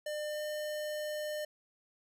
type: tone with pitch glide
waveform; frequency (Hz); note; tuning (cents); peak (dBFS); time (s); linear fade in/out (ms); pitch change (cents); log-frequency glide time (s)
square; 600 to 604.2; D5 to D5; +37 to +49; -36; 0.06-1.45; 5; +12; 0.29-0.41
effects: none